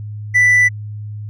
sine tone with hard clipping, 1981 Hz, B6, 5 cents sharp, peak -9 dBFS, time 0.34-0.69 s, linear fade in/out 20 ms, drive 2 dB, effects added 105 Hz sine -25 dBFS peak until 1.29 s

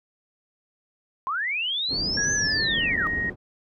sine linear two-way sweep, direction up then down, 999 to 6272 to 1164 Hz, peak -24 dBFS, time 1.27-3.07 s, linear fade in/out 0 ms, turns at 2.33 s
white low-pass noise, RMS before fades -34 dBFS, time 1.88-3.36 s, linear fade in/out 50 ms, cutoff 300 Hz, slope 12 dB/octave
sine tone with pitch glide, 1661.2 to 1875.4 Hz, G#6 to A#6, 0 to +10 cents, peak -24 dBFS, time 2.17-3.3 s, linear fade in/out 5 ms, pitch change +210 cents, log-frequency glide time 2.29-2.85 s
effects none

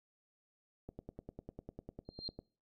click train, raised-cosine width 2 ms, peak -32 dBFS, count 16, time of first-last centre 0.89-2.39 s, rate 10 Hz
sine tone with exponential growth, 4186 Hz, C8, in tune, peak -36 dBFS, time 2.05-2.28 s, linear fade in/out 1 ms, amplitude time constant 48 ms
effects noise-tail reverb RT60 0.4 s tail -23 dB re dry + AAC 48 kbps

